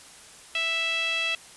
sawtooth tone with band-pass filter, 659.3 Hz, E5, in tune, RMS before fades -27 dBFS, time 0.55-1.35 s, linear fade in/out 2 ms, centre 2900 Hz, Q 8.1, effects white hiss -48 dBFS RMS until 1.56 s + resampled to 24000 Hz

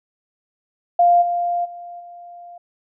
sine tone with level steps, 698.5 Hz, F5, in tune, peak -10 / -18 / -32 / -36 dBFS, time 0.99-2.58 s, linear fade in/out 5 ms, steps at 1.21 / 1.64 / 1.99 s, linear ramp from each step 20 ms, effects none

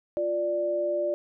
sine tone pair together, 349.9 / 588.5 Hz, F4 / D5, +3 / +3 cents, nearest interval major sixth, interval 900 cents, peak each -31 / -25 dBFS, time 0.17-1.14 s, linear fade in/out 0 ms, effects none

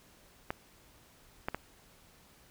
clicks, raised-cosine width 0.5 ms, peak -18 / -17 / -19 dBFS, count 3, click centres 0.505 / 1.485 / 1.546 s, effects pink hiss -61 dBFS RMS until 2.5 s

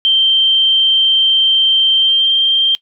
sine tone with pitch glide, 3136 to 3165 Hz, G7 to G7, 0 to +16 cents, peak -8 dBFS, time 0.05-2.75 s, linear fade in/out 0 ms, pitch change +16 cents, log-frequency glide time 1.96-2.35 s, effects noise-tail reverb RT60 0.1 s tail -20 dB re dry

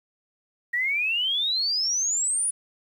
sine exponential sweep, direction up, 1880 to 9956 Hz, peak -22 dBFS, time 0.73-2.51 s, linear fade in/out 10 ms, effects 9-bit

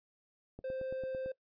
click train, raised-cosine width 2 ms, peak -33 dBFS, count 7, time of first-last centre 0.59-1.26 s, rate 8.95 Hz
triangle tone, 523.3 Hz, C5, in tune, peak -34 dBFS, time 0.64-1.32 s, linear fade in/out 5 ms
effects noise-tail reverb RT60 0.1 s tail -21 dB re dry + resampled to 11025 Hz

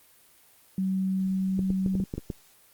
sine tone, 189.7 Hz, F#3, 43 cents sharp, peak -24 dBFS, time 0.78-2.04 s, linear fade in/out 2 ms
clicks, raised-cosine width 3 ms, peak -18 dBFS, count 8, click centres 1.592 / 1.704 / 1.862 / 1.953 / 2.001 / 2.139 / 2.18 / 2.302 s
effects white hiss -58 dBFS RMS until 2.73 s + Opus 32 kbps

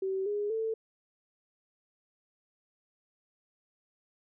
sine tone with pitch steps, 383 / 412.9 / 445.1 Hz, G4 / G#4 / A4, -40 / -10 / +20 cents, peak -29 dBFS, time 0.02-0.74 s, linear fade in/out 5 ms, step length 240 ms, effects none

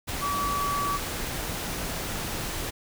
sine tone in noise, 1144 Hz, D6, 46 cents flat, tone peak -26 dBFS, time 0.21-0.98 s, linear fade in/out 20 ms, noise pink, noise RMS -32 dBFS, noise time 0.07-2.71 s, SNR +3 dB, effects none

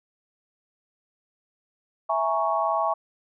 sine chord, A# half-diminished seventh, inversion second, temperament equal, 659.3 / 830.6 / 932.3 / 1108.7 Hz, E5 / G#5 / A#5 / C#6, 0 / 0 / 0 / 0 cents, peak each -26 / -27 / -30 / -26 dBFS, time 2.09-2.94 s, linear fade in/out 10 ms, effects none

